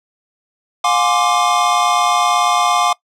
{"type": "chord", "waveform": "square", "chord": "D half-diminished seventh", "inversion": "first", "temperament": "equal with one note detuned", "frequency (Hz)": [712.3, 830.6, 1046.5, 1174.7], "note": ["F5", "Ab5", "C6", "D6"], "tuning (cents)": [34, 0, 0, 0], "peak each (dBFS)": [-18, -21, -20, -17], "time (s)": [0.84, 2.93], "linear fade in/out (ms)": 5, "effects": ["noise-tail reverb RT60 0.1 s tail -21 dB re dry", "low-pass 8000 Hz 12 dB/octave"]}